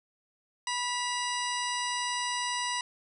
harmonic tone with a mistuned harmonic, 981 Hz, B5, 12 cents flat, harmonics 1 / 2 / 3 / 4 / 5 / 6 / 8 / 9, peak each -33 / -36 / -38 / -39 / -40 / -41 / -42 / -43 dBFS, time 0.67-2.81 s, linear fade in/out 2 ms, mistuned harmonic 3, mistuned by -59 cents, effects 11-bit

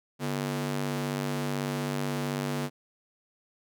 sawtooth ring-modulated tone, 194.3 Hz, G3, 15 cents flat, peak -22 dBFS, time 0.19-2.7 s, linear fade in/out 50 ms, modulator 49.2 Hz, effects none

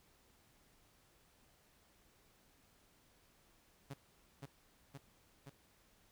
sawtooth tone with echo, 138.59 Hz, C#3, in tune, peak -40 dBFS, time 3.9-3.94 s, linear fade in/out 10 ms, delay 520 ms, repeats 3, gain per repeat -2 dB, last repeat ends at 5.5 s, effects pink hiss -70 dBFS RMS until 6.11 s

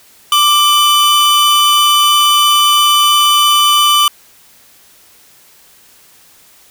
45% pulse tone pair together, 1179 / 3002 Hz, D6 / F#7, +6 / +24 cents, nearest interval octave + major third, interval 1618 cents, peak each -10 dBFS, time 0.32-4.08 s, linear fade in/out 2 ms, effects white hiss -45 dBFS RMS until 6.7 s

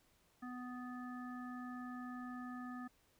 harmonic tone, 248.8 Hz, B3, 13 cents sharp, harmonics 1 / 3 / 5 / 7, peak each -45 / -55 / -52 / -56 dBFS, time 0.42-2.88 s, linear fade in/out 10 ms, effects pink hiss -73 dBFS RMS until 3.19 s

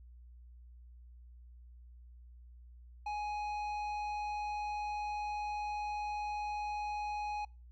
sine tone with tanh clipping, 835 Hz, G#5, 9 cents sharp, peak -37 dBFS, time 3.06-7.45 s, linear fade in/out 5 ms, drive 10 dB, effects noise-tail reverb RT60 0.3 s tail -26 dB re dry + added 60 Hz sine -52 dBFS peak until 7.71 s

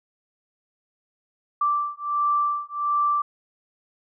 sine beating tone pair, 1171 / 1172.4 Hz, D6 / D6, -5 / -3 cents, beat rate 1.4 Hz, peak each -24 dBFS, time 1.61-3.22 s, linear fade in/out 5 ms, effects none

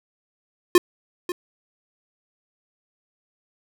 square tone with echo, 355.4 Hz, F4, 30 cents sharp, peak -10 dBFS, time 0.75-0.78 s, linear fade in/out 2 ms, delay 540 ms, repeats 1, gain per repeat -15 dB, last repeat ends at 1.32 s, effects none

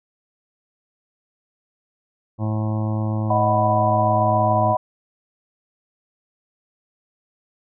harmonic tone, 108.2 Hz, A2, 29 cents flat, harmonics 1 / 2 / 3 / 5 / 6 / 7 / 8 / 9 / 10, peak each -21 / -27 / -31 / -35 / -37 / -38 / -39 / -40 / -41 dBFS, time 2.38-4.76 s, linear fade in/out 50 ms
sine chord, B major, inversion first, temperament equal, 622.3 / 740 / 987.8 Hz, D#5 / F#5 / B5, 0 / 0 / 0 cents, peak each -21 dBFS, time 3.3-4.77 s, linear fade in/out 5 ms
effects none

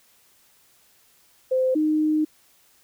sine tone pair in turn, 517 / 308 Hz, C5 / D#4, -21 / -17 cents, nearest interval major sixth, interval 896 cents, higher first, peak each -18 dBFS, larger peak neither, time 1.51-1.75 / 1.75-2.25 s, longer second, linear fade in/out 10 ms, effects white hiss -59 dBFS RMS until 2.83 s

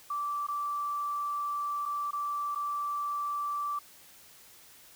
sine tone with dropouts, 1165 Hz, D6, 14 cents flat, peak -30 dBFS, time 0.1-3.79 s, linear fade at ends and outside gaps 5 ms, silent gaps 0.468-0.484 / 1.855-1.859 / 2.109-2.13 / 2.549-2.557 s, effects white hiss -55 dBFS RMS until 4.95 s

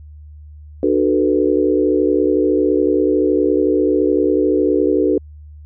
sine chord, B minor seventh, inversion first, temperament equal with one note detuned, 298.5 / 370 / 440 / 493.9 Hz, D4 / F#4 / A4 / B4, +28 / 0 / 0 / 0 cents, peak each -17 / -17 / -18 / -20 dBFS, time 0.83-5.18 s, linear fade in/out 2 ms, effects added 75 Hz sine -35 dBFS peak until 5.65 s

